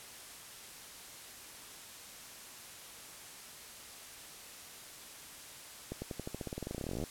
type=accelerating click train; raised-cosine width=2 ms; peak=-25 dBFS; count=28; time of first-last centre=5.92-7.038 s; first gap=100 ms; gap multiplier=0.92; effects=white hiss -50 dBFS RMS until 7.1 s + low-pass 12000 Hz 12 dB/octave